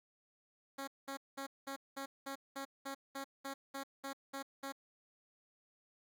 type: tone bursts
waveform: 10% pulse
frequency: 273.5 Hz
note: C#4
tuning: 23 cents flat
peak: -33 dBFS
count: 14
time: 0.78-4.724 s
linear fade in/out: 10 ms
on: 96 ms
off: 200 ms
effects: none